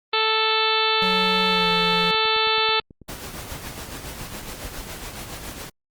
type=harmonic tone; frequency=440 Hz; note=A4; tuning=in tune; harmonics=1 / 2 / 3 / 4 / 5 / 6 / 7 / 8 / 9 / 10; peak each=-26 / -26 / -25 / -31 / -31 / -26 / -29 / -25 / -28 / -31 dBFS; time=0.13-2.8 s; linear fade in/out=5 ms
type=tone with pitch glide; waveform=square; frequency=185.5 to 175.09 Hz; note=F#3 to F3; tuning=+5 to +5 cents; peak=-28 dBFS; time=1.02-2.11 s; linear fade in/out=0 ms; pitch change=-100 cents; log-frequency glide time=1.49-1.68 s
type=click train; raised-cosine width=3 ms; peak=-30 dBFS; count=30; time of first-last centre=1.71-4.869 s; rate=9.18 Hz
type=noise with tremolo; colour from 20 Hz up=pink; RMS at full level=-33 dBFS; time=3.08-5.7 s; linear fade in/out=10 ms; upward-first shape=sine; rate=7.2 Hz; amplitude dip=45%
effects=Opus 32 kbps